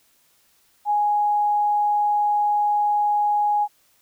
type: tone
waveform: sine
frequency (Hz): 830.6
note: G#5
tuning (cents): 0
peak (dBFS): -17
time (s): 0.85-3.68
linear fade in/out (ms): 50
effects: white hiss -61 dBFS RMS until 4.01 s